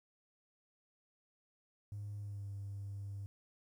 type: tone with pitch glide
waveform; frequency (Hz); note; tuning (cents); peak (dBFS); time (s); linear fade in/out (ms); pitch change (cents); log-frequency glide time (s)
triangle; 102.8 to 99.82; G#2 to G2; -17 to +32; -38; 1.92-3.26; 0; -51; 2.19-2.46
effects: tanh soft clip ceiling -38 dBFS + 12-bit